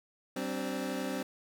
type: chord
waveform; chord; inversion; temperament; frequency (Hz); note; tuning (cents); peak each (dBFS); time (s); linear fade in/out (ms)
25% pulse; G suspended fourth; none; equal with one note detuned; 191.63 / 261.6 / 293.7; G3 / C4 / D4; -39 / 0 / 0; -35 / -32 / -36; 0.36-1.23; 5
effects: none